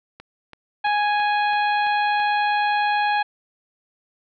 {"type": "click train", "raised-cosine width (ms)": 0.3, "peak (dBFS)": -23, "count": 7, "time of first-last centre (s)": [0.2, 2.2], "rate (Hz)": 3}
{"type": "harmonic tone", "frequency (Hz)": 830.6, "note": "G#5", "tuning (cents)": 0, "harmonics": [1, 2, 3, 4, 5], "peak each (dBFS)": [-19, -25, -29, -34, -37], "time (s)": [0.84, 3.23], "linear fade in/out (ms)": 10}
{"effects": []}